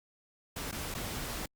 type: noise with dropouts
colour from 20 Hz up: pink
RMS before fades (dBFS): -38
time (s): 0.56-1.46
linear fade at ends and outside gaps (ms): 5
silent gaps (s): 0.714-0.724 / 0.942-0.948
effects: Opus 48 kbps